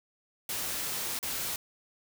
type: noise with dropouts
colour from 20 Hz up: white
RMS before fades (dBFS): -34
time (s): 0.49-1.56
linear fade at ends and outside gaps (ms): 2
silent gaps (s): 1.19-1.228
effects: none